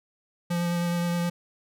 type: tone with vibrato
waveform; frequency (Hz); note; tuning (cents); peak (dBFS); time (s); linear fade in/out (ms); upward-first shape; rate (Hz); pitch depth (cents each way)
square; 173; F3; -16; -25; 0.5-1.3; 10; sine; 9.5; 13
effects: none